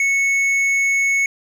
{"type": "tone with hard clipping", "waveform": "triangle", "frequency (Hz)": 2206, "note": "C#7", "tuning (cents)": -9, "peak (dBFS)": -16, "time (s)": [0, 1.26], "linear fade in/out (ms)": 2, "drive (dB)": 9, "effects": []}